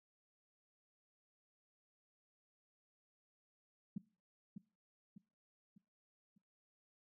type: tone with echo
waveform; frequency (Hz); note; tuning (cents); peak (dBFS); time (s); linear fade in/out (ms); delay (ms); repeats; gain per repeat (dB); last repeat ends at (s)
sine; 196; G3; 0; -37; 3.96-3.98; 5; 600; 4; -7; 6.38
effects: noise-tail reverb RT60 0.4 s tail -22 dB re dry + high-pass 100 Hz 12 dB/octave